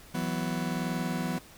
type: chord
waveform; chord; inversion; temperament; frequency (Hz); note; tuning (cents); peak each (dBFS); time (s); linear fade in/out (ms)
40% pulse; E suspended second; none; just; 164.81 / 185.42 / 247.2; E3 / F#3 / B3; 0 / +4 / +2; -33; 0.14-1.39; 10
effects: pink hiss -52 dBFS RMS until 1.57 s